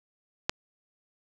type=click; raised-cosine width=0.2 ms; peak=-7 dBFS; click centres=0.495 s; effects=none